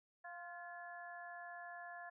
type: harmonic tone with a mistuned harmonic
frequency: 349.2 Hz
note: F4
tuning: in tune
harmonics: 2 / 3 / 4 / 5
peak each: -51 / -57 / -59 / -52 dBFS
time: 0.24-2.1 s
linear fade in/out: 10 ms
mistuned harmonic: 5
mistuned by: -29 cents
effects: none

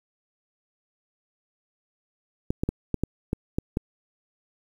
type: clicks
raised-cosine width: 3 ms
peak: -11 dBFS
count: 8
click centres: 2.505 / 2.635 / 2.69 / 2.943 / 3.036 / 3.331 / 3.585 / 3.771 s
effects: 8-bit

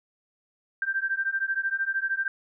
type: beating tone pair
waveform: sine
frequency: 1568 / 1581 Hz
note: G6 / G6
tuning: 0 / +14 cents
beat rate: 13 Hz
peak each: -28 dBFS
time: 0.82-2.28 s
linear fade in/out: 2 ms
effects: none

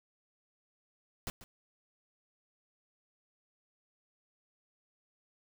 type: noise with echo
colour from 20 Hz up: pink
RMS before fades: -38 dBFS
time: 1.27-1.3 s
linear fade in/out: 0 ms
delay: 140 ms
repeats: 1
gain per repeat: -14 dB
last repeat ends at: 1.44 s
effects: none

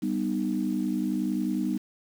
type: chord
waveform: sine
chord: G augmented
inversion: none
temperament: equal with one note detuned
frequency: 196 / 246.9 / 307.7 Hz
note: G3 / B3 / D#4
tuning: 0 / 0 / -19 cents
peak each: -29 dBFS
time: 0.02-1.78 s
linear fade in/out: 10 ms
effects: tanh soft clip ceiling -15 dBFS + 8-bit

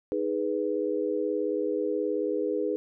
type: chord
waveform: sine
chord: G# minor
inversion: second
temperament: equal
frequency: 311.1 / 415.3 / 493.9 Hz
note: D#4 / G#4 / B4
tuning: 0 / 0 / 0 cents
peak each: -31 / -29 / -30 dBFS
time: 0.12-2.76 s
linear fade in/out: 0 ms
effects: none

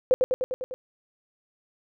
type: tone with echo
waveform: sine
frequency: 511 Hz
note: C5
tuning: 41 cents flat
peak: -14 dBFS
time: 0.11-0.14 s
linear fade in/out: 0 ms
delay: 100 ms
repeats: 6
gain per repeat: -3 dB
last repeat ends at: 0.74 s
effects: none

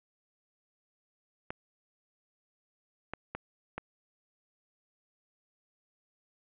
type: clicks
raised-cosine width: 0.5 ms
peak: -21 dBFS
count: 4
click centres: 1.505 / 3.136 / 3.35 / 3.78 s
effects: resampled to 8000 Hz + 10-bit

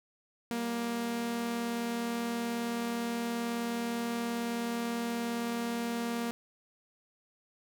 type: tone pair together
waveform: sawtooth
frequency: 196 / 234.9 Hz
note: G3 / A#3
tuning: 0 / +13 cents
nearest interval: minor third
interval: 313 cents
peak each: -39 / -28 dBFS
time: 0.51-6.31 s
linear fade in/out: 0 ms
effects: none

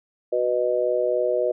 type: chord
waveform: sine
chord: B major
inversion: second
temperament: just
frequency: 370.4 / 493.9 / 617.4 Hz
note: F#4 / B4 / D#5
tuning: +2 / 0 / -14 cents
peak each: -26 / -23 / -23 dBFS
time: 0.32-1.52 s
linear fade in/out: 10 ms
effects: none

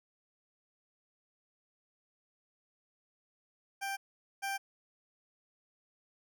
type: tone pair in turn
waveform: 20% pulse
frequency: 787 / 787 Hz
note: G5 / G5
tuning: +7 / +7 cents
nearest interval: unison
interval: 0 cents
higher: neither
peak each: -30 / -29 dBFS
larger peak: second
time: 3.81-3.97 / 4.42-4.58 s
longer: neither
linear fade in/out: 20 ms
effects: none

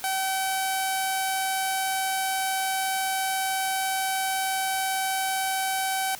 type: tone with low-pass filter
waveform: sawtooth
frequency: 766 Hz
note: G5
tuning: 40 cents flat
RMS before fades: -27 dBFS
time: 0.04-6.15 s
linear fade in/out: 0 ms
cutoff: 11000 Hz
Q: 3.2
effects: white hiss -42 dBFS RMS until 6.19 s

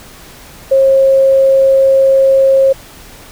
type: tone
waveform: sine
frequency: 538 Hz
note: C5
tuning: 48 cents sharp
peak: -5 dBFS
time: 0.71-2.73 s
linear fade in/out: 10 ms
effects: pink hiss -36 dBFS RMS until 3.31 s

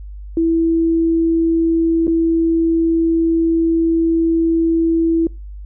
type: tone with dropouts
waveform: sine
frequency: 329.6 Hz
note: E4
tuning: in tune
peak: -12 dBFS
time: 0.37-5.27 s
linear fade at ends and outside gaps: 2 ms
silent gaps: 2.07-2.078 s
effects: noise-tail reverb RT60 0.3 s tail -26 dB re dry + added 50 Hz sine -29 dBFS peak until 5.65 s

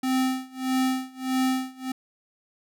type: tone with tremolo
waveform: square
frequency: 259.7 Hz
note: C4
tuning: 13 cents flat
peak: -21 dBFS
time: 0.03-1.92 s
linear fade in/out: 5 ms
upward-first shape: sine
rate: 1.6 Hz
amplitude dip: 95%
effects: none

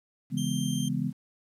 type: chord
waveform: sine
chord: C# minor seventh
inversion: none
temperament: just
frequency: 138.59 / 166.31 / 207.9 / 249.5 Hz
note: C#3 / E3 / G#3 / B3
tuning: 0 / +16 / +2 / +18 cents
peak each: -32 dBFS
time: 0.3-1.13 s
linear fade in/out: 50 ms
type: tone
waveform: 20% pulse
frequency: 3160 Hz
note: G7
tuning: 13 cents sharp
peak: -31 dBFS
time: 0.37-0.89 s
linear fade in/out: 10 ms
effects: resampled to 32000 Hz + 10-bit

